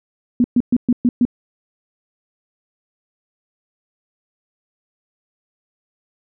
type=tone bursts; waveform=sine; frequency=243.2 Hz; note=B3; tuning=26 cents flat; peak=-10 dBFS; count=6; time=0.4-1.252 s; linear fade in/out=2 ms; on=42 ms; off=120 ms; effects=none